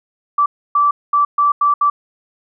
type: tone bursts at uneven times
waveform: sine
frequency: 1162 Hz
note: D6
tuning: 19 cents flat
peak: -10 dBFS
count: 6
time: 0.38-0.46 / 0.75-0.91 / 1.13-1.25 / 1.38-1.52 / 1.61-1.74 / 1.81-1.9 s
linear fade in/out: 5 ms
effects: none